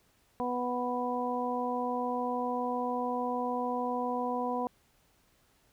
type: harmonic tone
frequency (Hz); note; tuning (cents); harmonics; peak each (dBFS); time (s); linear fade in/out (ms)
246.9; B3; 0; 1 / 2 / 3 / 4; -35 / -35 / -35 / -35; 0.4-4.67; 0
effects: pink hiss -68 dBFS RMS until 5.72 s